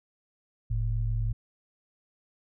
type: tone pair together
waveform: sine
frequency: 43.97 / 110.8 Hz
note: F1 / A2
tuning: +13 / +13 cents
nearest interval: octave + major third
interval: 1600 cents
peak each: -28 dBFS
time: 0.7-1.33 s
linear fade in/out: 10 ms
effects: none